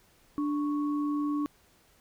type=tone pair together; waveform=sine; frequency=293.7 / 1108.7 Hz; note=D4 / C#6; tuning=0 / 0 cents; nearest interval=octave + major seventh; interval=2300 cents; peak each=-27 / -38 dBFS; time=0.38-1.46 s; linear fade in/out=0 ms; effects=pink hiss -63 dBFS RMS until 2 s